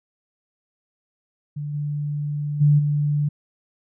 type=tone with level steps; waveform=sine; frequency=146.9 Hz; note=D3; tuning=1 cent sharp; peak=-26 / -23 / -12 / -18 dBFS; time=1.56-3.29 s; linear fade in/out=10 ms; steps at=1.73 / 2.6 / 2.78 s; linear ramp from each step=20 ms; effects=none